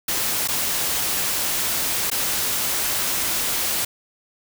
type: noise with dropouts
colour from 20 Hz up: white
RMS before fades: -23 dBFS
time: 0.08-3.85 s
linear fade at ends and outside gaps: 5 ms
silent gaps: 0.476-0.484 / 2.102-2.114 s
effects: none